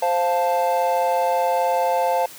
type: chord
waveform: triangle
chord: F major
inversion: second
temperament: equal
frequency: 523.3 / 698.5 / 880 Hz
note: C5 / F5 / A5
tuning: 0 / 0 / 0 cents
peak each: -20 dBFS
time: 0.02-2.26 s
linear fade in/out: 5 ms
effects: white hiss -41 dBFS RMS until 2.38 s + high-pass 100 Hz 12 dB/octave